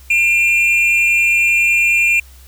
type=tone pair together; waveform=triangle; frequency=2396 / 2695 Hz; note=D7 / E7; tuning=+34 / +38 cents; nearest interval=major second; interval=204 cents; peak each=-10 / -15 dBFS; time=0.1-2.2 s; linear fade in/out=5 ms; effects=added 65 Hz sine -39 dBFS peak until 2.47 s + white hiss -47 dBFS RMS until 2.47 s